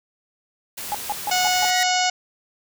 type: noise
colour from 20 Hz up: white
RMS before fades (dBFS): -32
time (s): 0.77-1.71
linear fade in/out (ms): 10
type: tone bursts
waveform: sine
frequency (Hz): 829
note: G#5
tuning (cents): -3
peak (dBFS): -21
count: 5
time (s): 0.92-1.65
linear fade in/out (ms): 0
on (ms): 26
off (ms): 150
type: harmonic tone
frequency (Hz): 732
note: F#5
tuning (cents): -19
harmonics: 1 / 2 / 3 / 4 / 5 / 6 / 7 / 8 / 9 / 10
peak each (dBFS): -21 / -28 / -27 / -27 / -33 / -30 / -28 / -31 / -31 / -32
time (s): 1.31-2.1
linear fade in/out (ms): 5
type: tone with exponential growth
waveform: sawtooth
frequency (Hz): 1909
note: A#6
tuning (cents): +41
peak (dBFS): -17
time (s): 1.38-1.83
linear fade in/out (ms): 0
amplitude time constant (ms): 97
effects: none